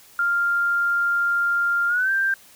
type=tone with pitch glide; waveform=sine; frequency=1396.9 to 1577.1 Hz; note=F6 to G6; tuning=0 to +10 cents; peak=-18 dBFS; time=0.19-2.34 s; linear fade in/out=2 ms; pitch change=+210 cents; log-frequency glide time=1.88-2.11 s; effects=white hiss -50 dBFS RMS until 2.55 s